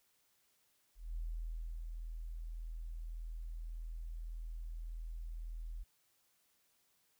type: tone with ADSR envelope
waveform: sine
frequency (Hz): 40.86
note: E1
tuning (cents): -14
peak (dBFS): -37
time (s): 0.95-5.84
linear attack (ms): 210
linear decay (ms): 680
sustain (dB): -4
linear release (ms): 19
effects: white hiss -75 dBFS RMS until 7.19 s